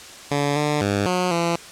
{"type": "tone with pitch steps", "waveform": "10% pulse", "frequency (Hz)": [143.6, 148.7, 100.8, 181.2, 169.6], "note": ["D3", "D3", "G2", "F#3", "E3"], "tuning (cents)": [-39, 22, 49, -36, 50], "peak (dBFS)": -11, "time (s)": [0.31, 1.56], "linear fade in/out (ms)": 5, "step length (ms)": 250, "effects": ["white hiss -40 dBFS RMS until 1.71 s", "low-pass 8000 Hz 12 dB/octave"]}